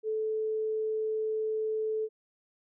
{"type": "tone", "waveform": "sine", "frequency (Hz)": 435.9, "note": "A4", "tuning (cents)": -16, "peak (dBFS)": -28, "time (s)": [0.03, 2.09], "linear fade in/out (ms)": 50, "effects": []}